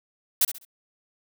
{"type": "noise with echo", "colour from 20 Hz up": "blue", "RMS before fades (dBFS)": -19, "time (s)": [0.41, 0.45], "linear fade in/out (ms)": 5, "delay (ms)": 67, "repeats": 3, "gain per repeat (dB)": -11, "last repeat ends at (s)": 0.651, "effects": []}